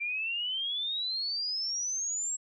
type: exponential sweep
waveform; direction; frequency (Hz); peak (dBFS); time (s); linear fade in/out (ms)
sine; up; 2349 to 7680; -30; 0-2.37; 20
effects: none